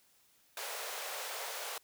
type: high-pass noise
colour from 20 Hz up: pink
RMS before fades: -41 dBFS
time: 0.57-1.78 s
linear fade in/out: 2 ms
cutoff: 460 Hz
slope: 48 dB/octave
effects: white hiss -68 dBFS RMS until 1.83 s